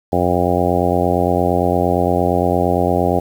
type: harmonic tone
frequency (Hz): 88.7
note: F2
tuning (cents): +27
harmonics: 1 / 2 / 3 / 4 / 5 / 6 / 7 / 8 / 9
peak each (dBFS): -22 / -22 / -22 / -22 / -22 / -22 / -22 / -22 / -22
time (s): 0.12-3.2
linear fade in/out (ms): 10
effects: 7-bit